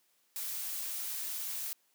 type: noise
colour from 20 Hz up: blue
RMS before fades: -38 dBFS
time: 0.36-1.73 s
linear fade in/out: 0 ms
effects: white hiss -72 dBFS RMS until 1.94 s + high-pass 200 Hz 12 dB/octave